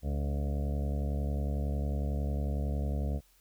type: harmonic tone with a mistuned harmonic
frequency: 71 Hz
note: C#2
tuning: 42 cents sharp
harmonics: 1 / 2 / 3 / 4 / 6 / 7 / 8 / 9 / 10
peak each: -30 / -37 / -40 / -45 / -48 / -47 / -47 / -49 / -51 dBFS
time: 0.02-3.21 s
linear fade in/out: 50 ms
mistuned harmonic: 4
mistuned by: +33 cents
effects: added 44 Hz sine -66 dBFS peak until 3.4 s + white hiss -66 dBFS RMS until 3.4 s

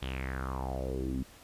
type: tone with low-pass filter sweep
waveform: sawtooth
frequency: 65.41 Hz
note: C2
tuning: in tune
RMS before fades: -35 dBFS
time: 0.02-1.23 s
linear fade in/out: 5 ms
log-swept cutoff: 3400 to 230 Hz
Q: 5.4
effects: pink hiss -55 dBFS RMS until 1.43 s + resampled to 32000 Hz

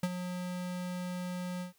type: tone with ADSR envelope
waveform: square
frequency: 180 Hz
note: F#3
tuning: 47 cents flat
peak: -27 dBFS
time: 0.03-1.73 s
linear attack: 5 ms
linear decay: 44 ms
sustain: -9 dB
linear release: 120 ms
effects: white hiss -69 dBFS RMS until 1.78 s

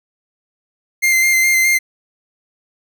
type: tone with vibrato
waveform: 45% pulse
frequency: 2093 Hz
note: C7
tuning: in tune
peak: -11 dBFS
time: 1.02-1.79 s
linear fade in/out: 20 ms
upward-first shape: square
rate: 4.8 Hz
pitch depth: 16 cents each way
effects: none

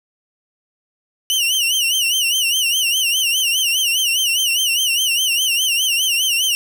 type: tone with vibrato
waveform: sawtooth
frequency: 2920 Hz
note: F#7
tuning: 24 cents flat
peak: -12 dBFS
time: 1.3-6.55 s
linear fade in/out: 0 ms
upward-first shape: sine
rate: 4.9 Hz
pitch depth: 130 cents each way
effects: none

